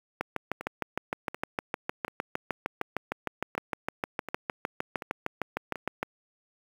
two click trains, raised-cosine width 0.5 ms, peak -21 / -13 dBFS, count 8 / 39, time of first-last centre 0.61-5.757 / 0.21-6.029 s, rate 1.36 / 6.53 Hz, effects high-pass 150 Hz 12 dB/octave + 7-bit

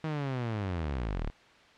sawtooth linear sweep, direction down, 160.3 to 30.64 Hz, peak -27 dBFS, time 0.04-1.3 s, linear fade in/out 0 ms, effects white hiss -57 dBFS RMS until 1.77 s + low-pass 3000 Hz 12 dB/octave

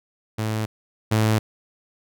sawtooth tone pair in turn, 109.1 / 109.1 Hz, A2 / A2, -14 / -14 cents, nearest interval unison, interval 0 cents, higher neither, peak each -19 / -13 dBFS, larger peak second, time 0.38-0.66 / 1.11-1.39 s, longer neither, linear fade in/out 10 ms, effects none

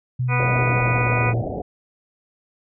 sine tone with pitch glide, 125.9 to 116.79 Hz, B2 to A#2, +34 to +4 cents, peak -19 dBFS, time 0.19-1.42 s, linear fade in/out 10 ms, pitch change -130 cents, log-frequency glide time 0.4-1.31 s
harmonic tone, 246.3 Hz, B3, 5 cents flat, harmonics 1 / 2 / 3 / 4 / 5 / 6 / 8 / 9 / 10, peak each -35 / -30 / -31 / -27 / -29 / -30 / -31 / -32 / -25 dBFS, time 0.28-1.34 s, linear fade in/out 50 ms
white low-pass noise, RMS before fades -28 dBFS, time 0.39-1.62 s, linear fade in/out 5 ms, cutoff 770 Hz, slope 96 dB/octave
effects none

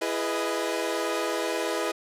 sawtooth chord, E major seventh, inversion none, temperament equal with one note detuned, 335.4 / 415.3 / 493.9 / 622.3 Hz, E4 / G#4 / B4 / D#5, +30 / 0 / 0 / 0 cents, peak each -28 dBFS, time 0.01-1.92 s, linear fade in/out 10 ms, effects low-pass 12000 Hz 12 dB/octave

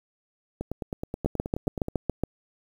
two click trains, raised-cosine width 2 ms, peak -11 / -17 dBFS, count 8 / 13, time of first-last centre 1.26-2.236 / 0.61-1.884 s, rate 7.17 / 9.42 Hz, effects 8-bit

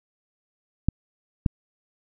clicks, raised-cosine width 5 ms, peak -7 dBFS, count 2, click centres 0.886 / 1.462 s, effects none

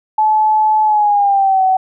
sine tone with pitch glide, 862 to 754.8 Hz, A5 to F#5, -36 to +34 cents, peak -9 dBFS, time 0.18-1.77 s, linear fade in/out 5 ms, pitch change -230 cents, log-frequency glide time 0.84-1.64 s, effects none

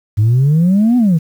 sine exponential two-way sweep, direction up then down, 101.4 to 252.8 to 151.4 Hz, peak -6 dBFS, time 0.17-1.19 s, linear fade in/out 20 ms, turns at 0.97 s, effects tanh soft clip ceiling -6 dBFS + 7-bit

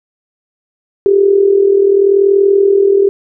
sine tone with amplitude modulation, 396.3 Hz, G4, 19 cents sharp, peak -3 dBFS, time 1.06-3.09 s, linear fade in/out 0 ms, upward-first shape sine, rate 40.8 Hz, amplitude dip 65%, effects none

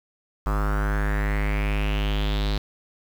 square tone with low-pass filter sweep, 51.3 Hz, G#1, 21 cents flat, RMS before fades -23 dBFS, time 0.46-2.58 s, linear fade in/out 5 ms, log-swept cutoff 1200 to 4100 Hz, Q 4.5, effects 7-bit

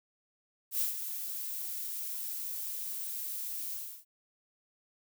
violet noise with ADSR envelope, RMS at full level -29 dBFS, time 0.71-4.05 s, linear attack 89 ms, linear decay 130 ms, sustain -9 dB, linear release 320 ms, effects none

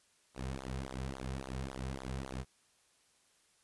sawtooth tone with flanger, 65.8 Hz, C2, 10 cents sharp, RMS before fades -41 dBFS, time 0.34-2.45 s, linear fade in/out 50 ms, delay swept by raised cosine 0.37 to 3.57 ms, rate 3.6 Hz, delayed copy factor -0.95, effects white hiss -70 dBFS RMS until 3.63 s + resampled to 24000 Hz

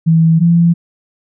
sine tone pair in turn, 163 / 169.65 Hz, E3 / F3, -19 / -50 cents, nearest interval minor second, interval 69 cents, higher second, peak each -6 dBFS, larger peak neither, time 0.06-0.4 / 0.4-0.74 s, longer neither, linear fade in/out 20 ms, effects none

